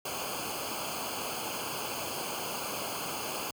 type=noise with comb filter; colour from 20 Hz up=pink; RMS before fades=-36 dBFS; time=0.05-3.51 s; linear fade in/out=5 ms; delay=0.53 ms; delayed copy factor=-0.85; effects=high-pass 80 Hz 12 dB/octave